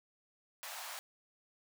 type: high-pass noise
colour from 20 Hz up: pink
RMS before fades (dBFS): -45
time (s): 0.63-0.99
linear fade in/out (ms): 0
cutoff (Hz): 630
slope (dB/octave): 48
effects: none